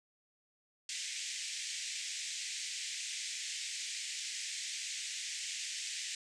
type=band-pass noise; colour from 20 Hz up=white; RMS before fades=-41 dBFS; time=0.89-6.15 s; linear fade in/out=2 ms; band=1900 to 8100 Hz; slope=48 dB/octave; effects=none